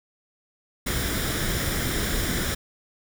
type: noise with comb filter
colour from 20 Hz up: pink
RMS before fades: -26 dBFS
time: 0.86-2.55 s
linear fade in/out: 10 ms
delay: 0.56 ms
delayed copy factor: +0.55
effects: none